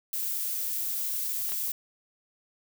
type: noise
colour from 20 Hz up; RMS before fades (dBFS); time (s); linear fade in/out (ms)
violet; -31; 0.13-1.72; 2
type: clicks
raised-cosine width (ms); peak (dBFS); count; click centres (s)
0.2; -25 / -22; 2; 1.492 / 1.52
effects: none